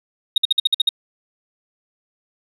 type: tone bursts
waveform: sine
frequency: 3732 Hz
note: A#7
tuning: 1 cent sharp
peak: -9 dBFS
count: 8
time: 0.36-0.891 s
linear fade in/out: 5 ms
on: 20 ms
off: 53 ms
effects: tanh soft clip ceiling -10 dBFS